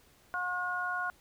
harmonic tone, 360.1 Hz, F#4, 47 cents flat, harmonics 2 / 3 / 4, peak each -38 / -37 / -33 dBFS, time 0.34-1.1 s, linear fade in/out 0 ms, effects pink hiss -63 dBFS RMS until 1.2 s

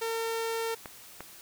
sawtooth tone, 454.5 Hz, A#4, 44 cents flat, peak -26 dBFS, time 0.01-0.75 s, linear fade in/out 10 ms
clicks, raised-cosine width 0.5 ms, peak -24 dBFS, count 2, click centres 0.858 / 1.206 s
effects white hiss -50 dBFS RMS until 1.41 s

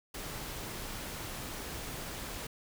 pink noise, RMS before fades -41 dBFS, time 0.14-2.47 s, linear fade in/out 5 ms, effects none

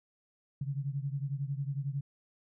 sine beating tone pair, 136.1 / 147.1 Hz, C#3 / D3, -31 / +3 cents, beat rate 11 Hz, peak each -34 / -37 dBFS, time 0.61-2.01 s, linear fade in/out 5 ms, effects none

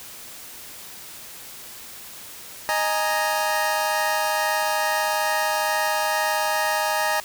25% pulse chord, D# suspended fourth, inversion none, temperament equal, 622.3 / 830.6 / 932.3 Hz, D#5 / G#5 / A#5, 0 / 0 / 0 cents, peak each -22 / -21 / -22 dBFS, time 2.69-7.2 s, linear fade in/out 0 ms, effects white hiss -40 dBFS RMS until 7.24 s

